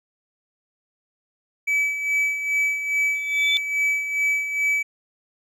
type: tone with tremolo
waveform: triangle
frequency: 2294 Hz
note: D7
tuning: 41 cents flat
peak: -16 dBFS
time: 1.67-4.83 s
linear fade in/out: 10 ms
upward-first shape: sine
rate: 2.4 Hz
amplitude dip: 60%
type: tone with exponential growth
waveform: sine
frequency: 3520 Hz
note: A7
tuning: in tune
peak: -16 dBFS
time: 3.15-3.57 s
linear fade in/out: 0 ms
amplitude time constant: 91 ms
effects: none

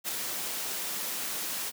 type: noise with ADSR envelope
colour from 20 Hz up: white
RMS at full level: -30 dBFS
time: 0.04-1.72 s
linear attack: 44 ms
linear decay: 10 ms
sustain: -4 dB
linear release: 39 ms
effects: high-pass 150 Hz 12 dB/octave

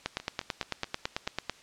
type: two click trains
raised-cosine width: 0.2 ms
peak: -24 / -12 dBFS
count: 6 / 14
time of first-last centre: 0.2-1.271 / 0.06-1.496 s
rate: 4.67 / 9.05 Hz
effects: white hiss -55 dBFS RMS until 1.62 s + low-pass 6000 Hz 12 dB/octave

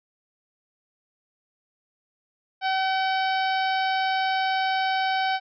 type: harmonic tone with a mistuned harmonic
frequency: 762 Hz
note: G5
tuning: 49 cents flat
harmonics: 1 / 2 / 3 / 4 / 5 / 6 / 7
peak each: -23 / -29 / -33 / -35 / -37 / -39 / -40 dBFS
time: 2.61-5.4 s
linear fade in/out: 50 ms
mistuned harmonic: 7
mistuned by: -17 cents
effects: none

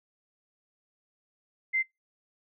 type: tone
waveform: sine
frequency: 2080 Hz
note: C7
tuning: 11 cents flat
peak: -24 dBFS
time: 1.73-1.83 s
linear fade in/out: 20 ms
effects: noise-tail reverb RT60 0.2 s tail -26 dB re dry

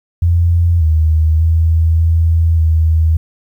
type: tone with pitch steps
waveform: sine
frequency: 85.4 / 78.9 / 81.4 / 82.3 / 80.2 Hz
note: F2 / D#2 / E2 / E2 / E2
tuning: -38 / +25 / -21 / -2 / -47 cents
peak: -8 dBFS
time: 0.22-3.17 s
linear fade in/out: 5 ms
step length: 590 ms
effects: 8-bit

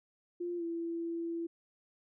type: tone with pitch glide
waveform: sine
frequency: 349.2 to 335.4 Hz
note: F4 to E4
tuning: 0 to +30 cents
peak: -34 dBFS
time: 0.4-1.47 s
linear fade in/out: 10 ms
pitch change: -70 cents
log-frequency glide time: 0.57-0.63 s
effects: none

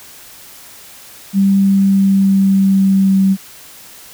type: tone with pitch glide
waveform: sine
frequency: 196 to 192.86 Hz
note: G3 to G3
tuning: 0 to -28 cents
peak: -8 dBFS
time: 1.33-3.37 s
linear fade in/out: 50 ms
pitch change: -28 cents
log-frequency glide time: 1.62-3.21 s
effects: white hiss -38 dBFS RMS until 4.13 s

